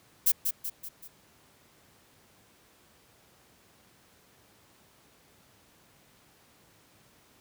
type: noise with echo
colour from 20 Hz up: violet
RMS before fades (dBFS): -22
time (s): 0.26-0.32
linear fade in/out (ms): 10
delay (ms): 190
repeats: 4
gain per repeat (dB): -6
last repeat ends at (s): 1.08
effects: pink hiss -61 dBFS RMS until 7.4 s + high-pass 80 Hz 12 dB/octave